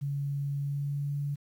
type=tone with pitch glide; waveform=sine; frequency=141.2 to 143.25 Hz; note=C#3 to D3; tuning=+32 to -43 cents; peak=-29 dBFS; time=0.01-1.36 s; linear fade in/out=20 ms; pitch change=+25 cents; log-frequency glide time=0.51-1.14 s; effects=10-bit